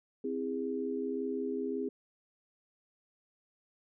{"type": "chord", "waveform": "sine", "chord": "C augmented", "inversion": "none", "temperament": "just", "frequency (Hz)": [261.6, 327, 408.8], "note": ["C4", "E4", "G#4"], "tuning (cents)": [0, -14, -27], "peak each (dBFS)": [-36, -40, -35], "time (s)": [0.24, 1.89], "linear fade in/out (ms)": 5, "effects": []}